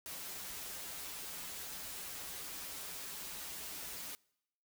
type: noise with comb filter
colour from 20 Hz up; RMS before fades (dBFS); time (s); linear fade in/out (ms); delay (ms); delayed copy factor
white; -45; 0.06-4.15; 0; 8.6; -0.75
effects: noise-tail reverb RT60 0.8 s tail -25 dB re dry